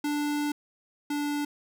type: tone pair in turn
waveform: square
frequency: 293.7 / 291.7 Hz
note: D4 / D4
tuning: 0 / -12 cents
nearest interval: unison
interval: 12 cents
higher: first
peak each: -27 / -28 dBFS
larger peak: first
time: 0.04-0.52 / 1.1-1.45 s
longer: first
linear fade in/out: 5 ms
effects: none